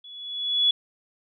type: tone with level ramp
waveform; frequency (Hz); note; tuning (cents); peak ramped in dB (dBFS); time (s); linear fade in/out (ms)
sine; 3399; G#7; +39; -42 to -15; 0.04-0.71; 5
effects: none